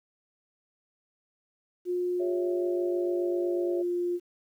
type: tone with pitch glide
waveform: sine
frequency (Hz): 357.5 to 351.8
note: F4 to F4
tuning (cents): +41 to +13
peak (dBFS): -26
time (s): 1.85-4.2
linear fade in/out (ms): 50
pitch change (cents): -28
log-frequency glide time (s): 2.15-3.93
type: chord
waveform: sine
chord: C# diminished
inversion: second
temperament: equal with one note detuned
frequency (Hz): 401.9 / 554.4 / 659.3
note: G4 / C#5 / E5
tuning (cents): +43 / 0 / 0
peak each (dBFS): -39 / -35 / -39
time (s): 2.19-3.83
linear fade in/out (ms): 20
effects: 10-bit